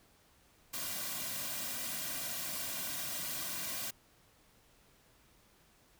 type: noise with comb filter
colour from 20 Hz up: white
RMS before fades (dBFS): -39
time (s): 0.73-3.91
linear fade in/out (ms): 10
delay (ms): 2.3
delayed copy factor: -0.75
effects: pink hiss -66 dBFS RMS until 5.99 s